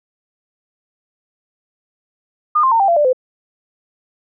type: tone with pitch steps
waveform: sine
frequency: 1216 / 1052.5 / 911 / 788.5 / 682.5 / 590.7 / 511.3 Hz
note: D#6 / C6 / A#5 / G5 / F5 / D5 / C5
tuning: -40 / +10 / -40 / +10 / -40 / +10 / -40 cents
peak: -10 dBFS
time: 2.55-3.131 s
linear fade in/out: 10 ms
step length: 83 ms
effects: none